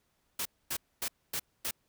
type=noise bursts; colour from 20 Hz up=white; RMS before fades=-34 dBFS; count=5; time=0.39-1.71 s; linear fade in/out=5 ms; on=64 ms; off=250 ms; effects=pink hiss -75 dBFS RMS until 1.88 s

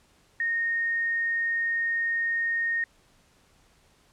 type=tone; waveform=sine; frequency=1850 Hz; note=A#6; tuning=14 cents flat; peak=-24 dBFS; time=0.4-2.84 s; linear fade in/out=2 ms; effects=pink hiss -62 dBFS RMS until 4.12 s + low-pass 10000 Hz 12 dB/octave

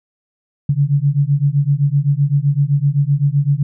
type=beating tone pair; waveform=sine; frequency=138.59 / 146.39 Hz; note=C#3 / D3; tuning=0 / -5 cents; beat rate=7.8 Hz; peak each=-15 dBFS; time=0.69-3.63 s; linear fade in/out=5 ms; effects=none

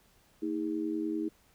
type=tone with amplitude modulation; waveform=sine; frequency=317.9 Hz; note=D#4; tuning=37 cents sharp; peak=-26 dBFS; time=0.42-1.29 s; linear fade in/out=10 ms; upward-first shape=sine; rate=90.1 Hz; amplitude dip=90%; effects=pink hiss -65 dBFS RMS until 1.54 s

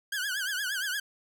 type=tone with vibrato; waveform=sawtooth; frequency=1568 Hz; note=G6; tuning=in tune; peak=-26 dBFS; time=0.12-1 s; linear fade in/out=5 ms; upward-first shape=triangle; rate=8.6 Hz; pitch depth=160 cents each way; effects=none

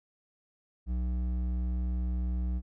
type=tone with hard clipping; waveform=triangle; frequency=61.4 Hz; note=B1; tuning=9 cents flat; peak=-30 dBFS; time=0.86-2.62 s; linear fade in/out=50 ms; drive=12 dB; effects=none

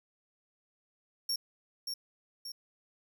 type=tone with echo; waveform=40% pulse; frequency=5520 Hz; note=F8; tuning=21 cents flat; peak=-29 dBFS; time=1.29-1.36 s; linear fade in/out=5 ms; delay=580 ms; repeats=2; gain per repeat=-5 dB; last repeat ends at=2.52 s; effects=none

